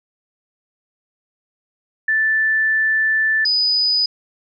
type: tone pair in turn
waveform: sine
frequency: 1760 / 4978 Hz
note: A6 / D#8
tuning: 0 / 0 cents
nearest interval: octave + tritone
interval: 1800 cents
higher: second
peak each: -14 dBFS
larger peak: neither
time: 2.08-3.45 / 3.45-4.06 s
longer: first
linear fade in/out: 5 ms
effects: none